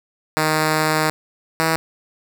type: tone pair in turn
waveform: 5% pulse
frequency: 155.8 / 161.38 Hz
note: D#3 / E3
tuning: +3 / -36 cents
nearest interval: minor second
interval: 61 cents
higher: second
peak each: -5 dBFS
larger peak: neither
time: 0.37-1.1 / 1.6-1.76 s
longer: first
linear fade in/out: 0 ms
effects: none